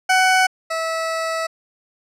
20% pulse tone pair in turn, 748 / 651.1 Hz, F#5 / E5, +19 / -22 cents, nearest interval major second, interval 241 cents, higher first, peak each -8 / -16 dBFS, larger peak first, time 0.09-0.47 / 0.7-1.47 s, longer second, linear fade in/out 10 ms, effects low-pass 9000 Hz 12 dB/octave

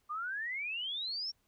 sine exponential sweep, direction up, 1174.7 to 5600 Hz, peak -35 dBFS, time 0.09-1.32 s, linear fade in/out 20 ms, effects pink hiss -75 dBFS RMS until 1.47 s

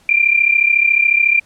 sine tone pair together, 2363 / 2397 Hz, D7 / D7, +10 / +35 cents, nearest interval unison, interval 25 cents, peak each -13 dBFS, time 0.09-1.4 s, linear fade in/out 2 ms, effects pink hiss -52 dBFS RMS until 1.45 s + low-pass 10000 Hz 12 dB/octave

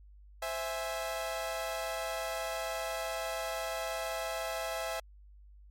sawtooth chord, C augmented, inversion none, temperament equal, 523.3 / 659.3 / 830.6 Hz, C5 / E5 / G#5, 0 / 0 / 0 cents, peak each -37 / -32 / -37 dBFS, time 0.42-5 s, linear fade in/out 5 ms, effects added 50 Hz sine -52 dBFS peak until 5.7 s + MP3 64 kbps

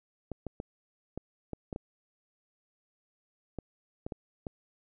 clicks, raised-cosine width 2 ms, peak -23 dBFS, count 11, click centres 0.317 / 0.467 / 0.601 / 1.176 / 1.533 / 1.728 / 1.761 / 3.587 / 4.065 / 4.122 / 4.468 s, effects none

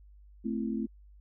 sine chord, A minor, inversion none, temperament equal with one note detuned, 220 / 261.6 / 333.7 Hz, A3 / C4 / E4, 0 / 0 / +21 cents, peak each -32 / -35 / -37 dBFS, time 0.44-0.87 s, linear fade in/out 20 ms, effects added 50 Hz sine -52 dBFS peak until 1.2 s

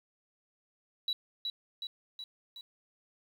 sine tone with echo, 3920 Hz, B7, 14 cents flat, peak -28 dBFS, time 1.08-1.13 s, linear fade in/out 2 ms, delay 370 ms, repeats 4, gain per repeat -4 dB, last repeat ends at 2.61 s, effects tanh soft clip ceiling -25 dBFS + 10-bit

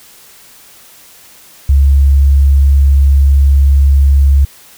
sine tone, 69.3 Hz, C#2, in tune, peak -4 dBFS, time 1.69-4.45 s, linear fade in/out 5 ms, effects white hiss -40 dBFS RMS until 4.77 s

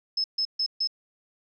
sine tone bursts, 5200 Hz, E8, 24 cents flat, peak -23 dBFS, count 4, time 0.17-0.874 s, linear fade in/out 5 ms, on 71 ms, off 140 ms, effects none

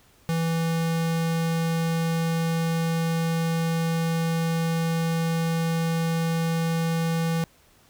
square tone, 164.81 Hz, E3, in tune, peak -23 dBFS, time 0.29-7.44 s, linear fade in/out 0 ms, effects pink hiss -58 dBFS RMS until 7.89 s

